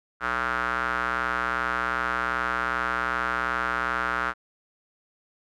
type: tone with band-pass filter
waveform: square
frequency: 61.3 Hz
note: B1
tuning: 12 cents flat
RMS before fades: -27 dBFS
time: 0.2-4.34 s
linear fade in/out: 50 ms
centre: 1400 Hz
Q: 4.5
effects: none